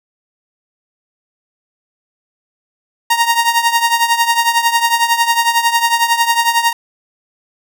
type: tone with tremolo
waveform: sawtooth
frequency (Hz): 932.3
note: A#5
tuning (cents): 0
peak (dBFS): -4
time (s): 3.1-6.73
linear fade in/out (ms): 5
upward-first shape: triangle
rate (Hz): 11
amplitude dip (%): 80
effects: none